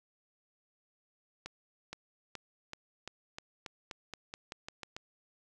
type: accelerating click train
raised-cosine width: 0.2 ms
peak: -24 dBFS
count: 14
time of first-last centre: 1.46-4.965 s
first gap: 470 ms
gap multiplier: 0.9
effects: none